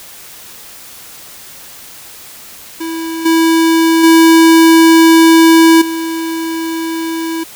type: tone with level steps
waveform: square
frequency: 327.3 Hz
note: E4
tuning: 12 cents flat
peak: -19 / -8 / -4 / -17 dBFS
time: 2.8-7.44 s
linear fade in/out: 10 ms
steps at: 3.25 / 4.03 / 5.81 s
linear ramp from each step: 10 ms
effects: white hiss -34 dBFS RMS until 7.55 s